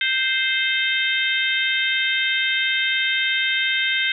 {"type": "harmonic tone", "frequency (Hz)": 523, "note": "C5", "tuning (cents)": -1, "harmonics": [3, 4, 5, 6, 7], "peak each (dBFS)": [-24, -23, -28, -25, -26], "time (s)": [0.01, 4.12], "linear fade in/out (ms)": 2, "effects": []}